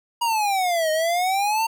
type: exponential two-way sweep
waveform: square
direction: down then up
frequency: 960 to 618 to 918 Hz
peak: -20 dBFS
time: 0.21-1.67 s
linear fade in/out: 10 ms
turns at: 0.91 s
effects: none